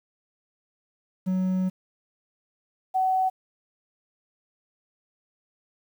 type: tone pair in turn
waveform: triangle / sine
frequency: 185.9 / 752.7 Hz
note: F#3 / F#5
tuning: +8 / +29 cents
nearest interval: 2 octaves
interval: 2421 cents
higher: second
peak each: -20 dBFS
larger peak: neither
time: 1.26-1.7 / 2.94-3.3 s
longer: first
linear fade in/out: 20 ms
effects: 9-bit